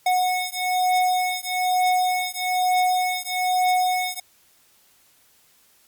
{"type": "beating tone pair", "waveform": "square", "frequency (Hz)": [733, 734.1], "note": ["F#5", "F#5"], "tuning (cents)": [-16, -14], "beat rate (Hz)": 1.1, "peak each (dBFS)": -23, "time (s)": [0.06, 4.2], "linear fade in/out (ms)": 5, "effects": ["white hiss -58 dBFS RMS until 5.87 s", "MP3 96 kbps"]}